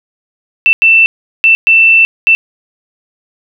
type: tone bursts at uneven times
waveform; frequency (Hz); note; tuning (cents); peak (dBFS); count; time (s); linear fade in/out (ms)
sine; 2671; E7; +22; -3; 5; 0.66-0.73 / 0.82-1.06 / 1.44-1.55 / 1.67-2.05 / 2.27-2.35; 0
effects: none